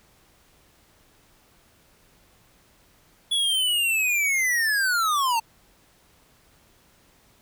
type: linear sweep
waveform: square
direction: down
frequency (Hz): 3412 to 880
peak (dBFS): -21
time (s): 3.31-5.4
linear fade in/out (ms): 10
effects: pink hiss -59 dBFS RMS until 7.41 s